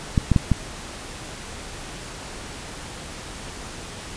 clicks, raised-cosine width 5 ms, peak -4 dBFS, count 4, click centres 0.178 / 0.317 / 0.362 / 0.517 s, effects pink hiss -36 dBFS RMS until 4.16 s + resampled to 22050 Hz

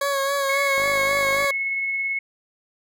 20% pulse tone with vibrato, 554.4 Hz, C#5, in tune, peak -16 dBFS, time 0.01-1.51 s, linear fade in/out 5 ms, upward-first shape sine, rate 3.7 Hz, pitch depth 31 cents each way
sine tone with tremolo, 2188 Hz, C#7, 23 cents flat, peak -21 dBFS, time 0.49-2.19 s, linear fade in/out 5 ms, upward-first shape triangle, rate 18 Hz, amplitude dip 25%
click train, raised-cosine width 1 ms, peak -21 dBFS, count 35, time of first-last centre 0.78-1.444 s, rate 51.2 Hz
effects none

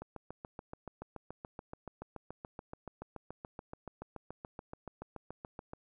click train, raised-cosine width 1 ms, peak -29 dBFS, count 41, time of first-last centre 0.02-5.734 s, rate 7 Hz, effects none

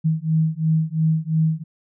sine beating tone pair, 157.7 / 160.6 Hz, D#3 / E3, +24 / -45 cents, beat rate 2.9 Hz, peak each -20 dBFS, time 0.04-1.64 s, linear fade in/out 20 ms, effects none

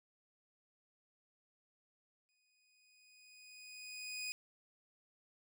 20% pulse tone with exponential growth, 2489 Hz, D#7, in tune, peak -34 dBFS, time 2.29-4.32 s, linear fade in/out 0 ms, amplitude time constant 440 ms, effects none

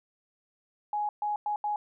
sine tone bursts at uneven times, 835 Hz, G#5, 9 cents sharp, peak -27 dBFS, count 4, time 0.93-1.09 / 1.22-1.36 / 1.46-1.56 / 1.64-1.76 s, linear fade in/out 2 ms, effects none

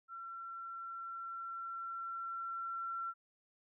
sine tone with level ramp, 1356 Hz, E6, 49 cents sharp, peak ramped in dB -44 to -37 dBFS, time 0.08-3.14 s, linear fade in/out 50 ms, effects none

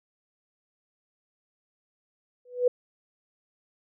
sine tone with exponential growth, 493.9 Hz, B4, in tune, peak -15 dBFS, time 2.45-2.68 s, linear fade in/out 5 ms, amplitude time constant 48 ms, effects none

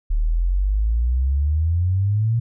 sine exponential sweep, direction up, 36.71 to 118.4 Hz, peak -16 dBFS, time 0.1-2.4 s, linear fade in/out 10 ms, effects none

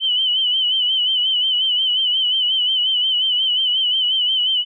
sine tone with vibrato, 3031 Hz, F#7, 41 cents sharp, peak -15 dBFS, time 0-4.65 s, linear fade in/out 50 ms, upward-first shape sine, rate 5.6 Hz, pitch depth 66 cents each way, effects none

